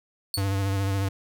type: tone with exponential decay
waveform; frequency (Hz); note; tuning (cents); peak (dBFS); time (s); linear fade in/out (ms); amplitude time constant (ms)
sawtooth; 4442; C#8; +3; -20; 0.34-0.47; 1; 28
type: tone with vibrato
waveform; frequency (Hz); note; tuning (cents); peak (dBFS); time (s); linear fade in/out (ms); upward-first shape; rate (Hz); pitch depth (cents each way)
square; 97.9; G2; -2; -24; 0.37-1.09; 10; sine; 14; 31
effects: none